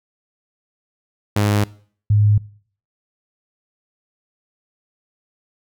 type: tone pair in turn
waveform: sawtooth / sine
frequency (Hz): 103.5 / 104.34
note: G#2 / G#2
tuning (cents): -5 / +9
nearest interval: unison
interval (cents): 14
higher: second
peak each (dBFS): -11 / -11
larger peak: neither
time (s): 1.36-1.64 / 2.1-2.38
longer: neither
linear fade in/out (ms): 5
effects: noise-tail reverb RT60 0.5 s tail -21 dB re dry